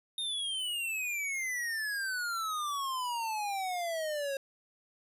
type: exponential sweep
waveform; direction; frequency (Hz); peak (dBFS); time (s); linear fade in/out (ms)
square; down; 3700 to 540; -33; 0.18-4.37; 2
effects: resampled to 32000 Hz + 12-bit